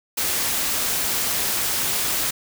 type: noise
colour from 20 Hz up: white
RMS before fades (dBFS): -23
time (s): 0.17-2.31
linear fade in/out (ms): 10
effects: none